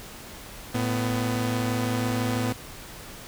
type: tone pair together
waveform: sawtooth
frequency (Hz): 111.98 / 250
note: A2 / B3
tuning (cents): +31 / +21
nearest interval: octave + major second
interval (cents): 1390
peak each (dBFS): -23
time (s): 0.74-2.53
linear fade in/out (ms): 10
effects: pink hiss -42 dBFS RMS until 3.27 s